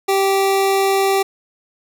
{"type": "tone", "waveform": "25% pulse", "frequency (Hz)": 390, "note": "G4", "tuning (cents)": -9, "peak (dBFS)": -10, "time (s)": [0.08, 1.23], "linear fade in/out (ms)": 10, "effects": []}